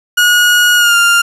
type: tone with pitch glide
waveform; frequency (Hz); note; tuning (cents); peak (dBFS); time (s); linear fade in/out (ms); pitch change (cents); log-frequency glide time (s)
30% pulse; 1448 to 1398.7; F#6 to F6; -38 to +2; -4; 0.17-1.22; 10; -60; 0.76-0.96
effects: resampled to 32000 Hz + 7-bit